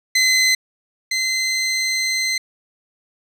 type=tone pair in turn; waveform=20% pulse; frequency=2046 / 2061 Hz; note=C7 / C7; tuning=-39 / -27 cents; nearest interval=unison; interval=12 cents; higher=second; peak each=-8 / -13 dBFS; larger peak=first; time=0.15-0.55 / 1.11-2.38 s; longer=second; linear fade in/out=5 ms; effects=low-pass 11000 Hz 12 dB/octave